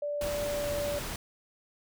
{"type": "tone with pitch glide", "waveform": "sine", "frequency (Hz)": [584, 580.3], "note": ["D5", "D5"], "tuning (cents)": [-10, -21], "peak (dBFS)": -30, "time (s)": [0.02, 0.99], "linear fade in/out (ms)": 5, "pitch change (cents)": -11, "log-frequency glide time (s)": [0.24, 0.8]}
{"type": "noise", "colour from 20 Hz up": "pink", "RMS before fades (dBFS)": -37, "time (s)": [0.21, 1.16], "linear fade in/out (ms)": 2}
{"effects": []}